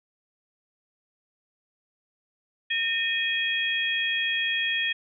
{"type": "tone cluster", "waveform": "sine", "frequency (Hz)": [1827, 2503, 3283], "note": ["A#6", "D#7", "G#7"], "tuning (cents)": [-35, 10, -21], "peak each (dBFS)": -28, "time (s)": [2.7, 4.93], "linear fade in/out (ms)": 10, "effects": []}